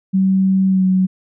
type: tone with pitch glide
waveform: sine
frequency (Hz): 190.7 to 186.88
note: G3 to F#3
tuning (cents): -47 to +18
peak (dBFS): -11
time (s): 0.13-1.07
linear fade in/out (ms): 20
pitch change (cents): -35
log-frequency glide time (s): 0.68-0.84
effects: none